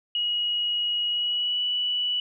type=tone with pitch glide; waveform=sine; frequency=2900 to 2954 Hz; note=F#7 to F#7; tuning=-35 to -3 cents; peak=-23 dBFS; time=0.15-2.2 s; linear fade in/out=2 ms; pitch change=+32 cents; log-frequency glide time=1.09-1.62 s; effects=none